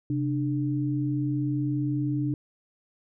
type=tone pair together; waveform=sine; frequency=132.4 / 297.2 Hz; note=C3 / D4; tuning=+21 / +21 cents; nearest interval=octave + major second; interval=1400 cents; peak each=-27 dBFS; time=0.1-2.34 s; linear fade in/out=2 ms; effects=none